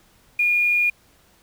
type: tone with quantisation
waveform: sine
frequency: 2431 Hz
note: D#7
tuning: 41 cents flat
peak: -16 dBFS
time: 0.39-0.9 s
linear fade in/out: 5 ms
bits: 7
effects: pink hiss -57 dBFS RMS until 1.42 s